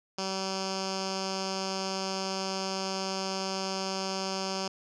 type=tone with low-pass filter; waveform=10% pulse; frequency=191.3 Hz; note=G3; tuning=42 cents flat; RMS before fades=-33 dBFS; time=0.18-4.68 s; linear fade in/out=5 ms; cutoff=5600 Hz; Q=8.2; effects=none